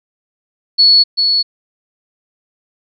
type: tone with echo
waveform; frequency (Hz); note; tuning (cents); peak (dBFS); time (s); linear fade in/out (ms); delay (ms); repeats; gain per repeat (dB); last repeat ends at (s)
sine; 4400; C#8; -14; -5; 0.78-1.04; 20; 390; 1; -5; 1.43
effects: none